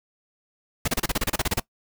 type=noise bursts; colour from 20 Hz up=pink; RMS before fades=-23 dBFS; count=13; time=0.85-1.599 s; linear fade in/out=5 ms; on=29 ms; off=31 ms; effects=noise-tail reverb RT60 0.1 s tail -21 dB re dry